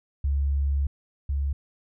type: tone pair in turn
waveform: sine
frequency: 70 / 70 Hz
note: C#2 / C#2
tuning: +18 / +18 cents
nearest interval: unison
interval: 0 cents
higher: neither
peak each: -21 / -23 dBFS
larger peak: first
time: 0.24-0.87 / 1.29-1.53 s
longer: first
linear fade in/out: 5 ms
effects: none